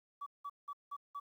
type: tone bursts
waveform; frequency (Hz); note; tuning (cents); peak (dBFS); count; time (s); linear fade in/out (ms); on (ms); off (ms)
sine; 1143; D6; -47; -39; 5; 0.21-1.2; 10; 54; 180
effects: tanh soft clip ceiling -36 dBFS + 12-bit